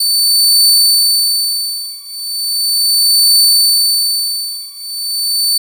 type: tone with tremolo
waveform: sawtooth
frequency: 4524 Hz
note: C#8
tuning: 34 cents sharp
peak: -3 dBFS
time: 0-5.58 s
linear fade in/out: 5 ms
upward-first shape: triangle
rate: 0.37 Hz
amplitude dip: 95%
effects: 7-bit